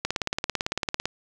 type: click train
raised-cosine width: 0.2 ms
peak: -8 dBFS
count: 19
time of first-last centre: 0.05-1.056 s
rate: 17.9 Hz
effects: none